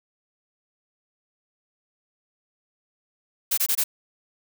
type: noise bursts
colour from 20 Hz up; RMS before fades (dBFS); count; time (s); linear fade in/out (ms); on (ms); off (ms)
blue; -22; 4; 3.51-3.84; 10; 66; 22
effects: none